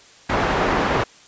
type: low-pass noise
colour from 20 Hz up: white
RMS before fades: -20 dBFS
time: 0.29-1.04 s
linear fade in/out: 10 ms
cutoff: 1200 Hz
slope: 12 dB/octave
effects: white hiss -48 dBFS RMS until 1.27 s + resampled to 16000 Hz